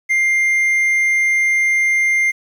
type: tone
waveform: triangle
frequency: 2100 Hz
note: C7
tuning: 6 cents sharp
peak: -11 dBFS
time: 0.09-2.32 s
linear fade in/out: 20 ms
effects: 8-bit